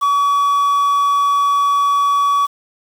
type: tone with quantisation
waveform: triangle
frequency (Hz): 1135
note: C#6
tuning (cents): +41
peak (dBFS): -10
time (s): 0.01-2.47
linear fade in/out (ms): 20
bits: 6
effects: none